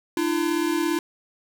square tone pair together, 301.5 / 339 Hz, D4 / E4, +46 / +49 cents, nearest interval major second, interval 203 cents, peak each -26 / -24 dBFS, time 0.17-0.99 s, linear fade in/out 2 ms, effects none

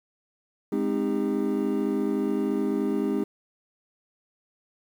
triangle chord, Ab major seventh, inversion none, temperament equal with one note detuned, 207.7 / 261.6 / 311.1 / 400.2 Hz, Ab3 / C4 / Eb4 / G4, 0 / 0 / 0 / +36 cents, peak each -27 dBFS, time 0.72-3.24 s, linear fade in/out 5 ms, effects 9-bit

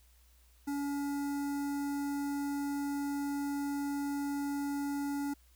square tone with notch filter, 283.8 Hz, C#4, 41 cents sharp, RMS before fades -35 dBFS, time 0.67-5.34 s, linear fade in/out 10 ms, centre 3100 Hz, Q 0.6, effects added 60 Hz sine -61 dBFS peak until 5.55 s + white hiss -68 dBFS RMS until 5.55 s

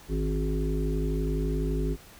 harmonic tone with a mistuned harmonic, 51.91 Hz, G#1, in tune, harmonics 1 / 3 / 5 / 7 / 8, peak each -27 / -32 / -34 / -35 / -36 dBFS, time 0.08-1.97 s, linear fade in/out 50 ms, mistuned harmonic 5, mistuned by +30 cents, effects pink hiss -51 dBFS RMS until 2.19 s

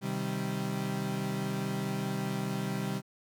35% pulse chord, C minor, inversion none, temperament equal, 130.81 / 155.56 / 196 Hz, C3 / Eb3 / G3, 0 / 0 / 0 cents, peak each -35 / -36 / -32 dBFS, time 0.01-3.02 s, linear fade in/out 50 ms, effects none

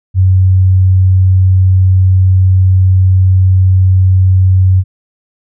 sine tone, 93.5 Hz, F#2, 19 cents sharp, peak -4 dBFS, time 0.14-4.84 s, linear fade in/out 50 ms, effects none

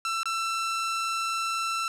sawtooth tone with dropouts, 1338 Hz, E6, 25 cents sharp, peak -23 dBFS, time 0.05-1.88 s, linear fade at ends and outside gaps 1 ms, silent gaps 0.232-0.256 s, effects low-pass 9000 Hz 12 dB/octave + 10-bit

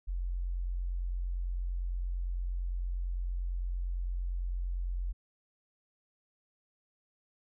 sine tone, 44.41 Hz, F1, 30 cents sharp, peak -31 dBFS, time 0.07-5.13 s, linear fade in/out 20 ms, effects none

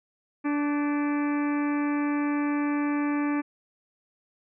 harmonic tone with a mistuned harmonic, 291.3 Hz, D4, 14 cents flat, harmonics 1 / 2 / 3 / 4 / 5 / 6 / 7 / 8 / 9, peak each -24 / -40 / -37 / -37 / -44 / -40 / -45 / -41 / -50 dBFS, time 0.44-3.42 s, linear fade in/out 20 ms, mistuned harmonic 5, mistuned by +56 cents, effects none

